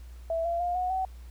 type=tone with pitch steps; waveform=sine; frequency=659.3 / 682.2 / 705.8 / 730.3 / 755.6 Hz; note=E5 / F5 / F5 / F#5 / F#5; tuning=0 / -41 / +18 / -23 / +36 cents; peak=-26 dBFS; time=0.3-1.05 s; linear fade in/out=2 ms; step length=150 ms; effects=added 60 Hz sine -42 dBFS peak until 1.3 s + pink hiss -60 dBFS RMS until 1.3 s